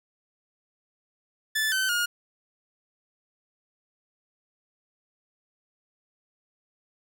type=tone with pitch steps; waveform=sawtooth; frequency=1748 / 1532 / 1429 Hz; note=A6 / G6 / F6; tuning=-12 / -40 / +39 cents; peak=-20 dBFS; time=1.55-2.06 s; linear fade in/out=10 ms; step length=170 ms; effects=none